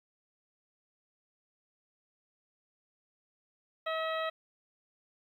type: harmonic tone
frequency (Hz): 642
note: E5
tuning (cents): -46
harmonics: 1 / 2 / 3 / 4 / 5 / 6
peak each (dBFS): -34 / -36 / -40 / -45 / -46 / -45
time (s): 3.86-4.3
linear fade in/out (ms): 10
effects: 11-bit